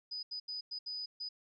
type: tone bursts at uneven times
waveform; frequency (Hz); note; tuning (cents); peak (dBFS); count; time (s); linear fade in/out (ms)
sine; 4978; D#8; 0; -38; 6; 0.11-0.23 / 0.31-0.4 / 0.48-0.61 / 0.71-0.79 / 0.86-1.06 / 1.2-1.29; 10
effects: none